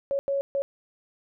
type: tone bursts at uneven times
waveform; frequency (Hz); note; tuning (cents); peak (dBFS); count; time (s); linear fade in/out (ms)
sine; 555; C#5; +2; -23; 3; 0.11-0.19 / 0.28-0.41 / 0.55-0.62; 0
effects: none